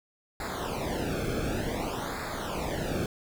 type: noise with flanger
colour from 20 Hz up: brown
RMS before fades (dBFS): -32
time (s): 0.4-3.06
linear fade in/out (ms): 2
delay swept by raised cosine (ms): 0.33 to 1.06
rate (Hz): 0.55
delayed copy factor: -0.9
effects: none